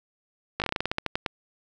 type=slowing click train; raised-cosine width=0.3 ms; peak=-10 dBFS; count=14; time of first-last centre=0.6-1.262 s; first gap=18 ms; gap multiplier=1.16; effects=none